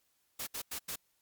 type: noise bursts at uneven times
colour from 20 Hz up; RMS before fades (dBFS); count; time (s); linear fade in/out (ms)
white; -39; 4; 0.39-0.47 / 0.54-0.62 / 0.71-0.79 / 0.88-0.96; 10
effects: white hiss -75 dBFS RMS until 1.21 s + Opus 48 kbps